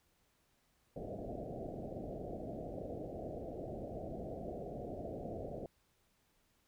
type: low-pass noise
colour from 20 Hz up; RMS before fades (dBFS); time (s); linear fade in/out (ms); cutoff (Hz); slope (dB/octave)
white; -44; 0.96-5.66; 2; 720; 96
effects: pink hiss -75 dBFS RMS until 6.67 s